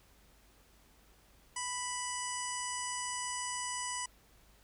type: harmonic tone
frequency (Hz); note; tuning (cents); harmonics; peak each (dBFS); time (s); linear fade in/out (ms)
987.8; B5; 0; 1 / 2 / 3 / 5 / 6 / 7 / 8 / 9 / 10; -40 / -44 / -46 / -48 / -45 / -49 / -43 / -45 / -50; 1.56-4.06; 5
effects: added 50 Hz sine -65 dBFS peak until 4.63 s + pink hiss -65 dBFS RMS until 4.63 s